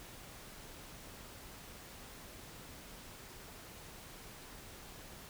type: silence
effects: pink hiss -52 dBFS RMS until 5.29 s